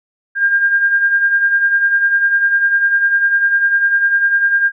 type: beating tone pair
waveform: sine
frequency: 1597 / 1607 Hz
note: G6 / G6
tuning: +32 / +43 cents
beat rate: 10 Hz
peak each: -19 / -11 dBFS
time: 0.35-4.72 s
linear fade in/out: 50 ms
effects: none